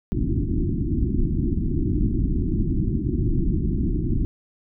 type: low-pass noise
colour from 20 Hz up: pink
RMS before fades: -22 dBFS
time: 0.12-4.25 s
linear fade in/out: 0 ms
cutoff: 360 Hz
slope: 96 dB/octave
effects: none